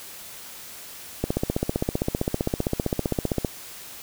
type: click train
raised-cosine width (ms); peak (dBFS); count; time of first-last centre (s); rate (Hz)
2; -9; 35; 1.24-3.448; 15.4
effects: white hiss -41 dBFS RMS until 4.02 s